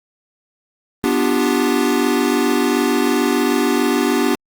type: chord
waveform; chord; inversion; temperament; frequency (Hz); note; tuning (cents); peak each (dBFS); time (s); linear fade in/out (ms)
square; G dominant seventh; first; equal; 246.9 / 293.7 / 349.2 / 392; B3 / D4 / F4 / G4; 0 / 0 / 0 / 0; -20 / -20 / -23 / -21; 1.04-4.35; 0
effects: Opus 32 kbps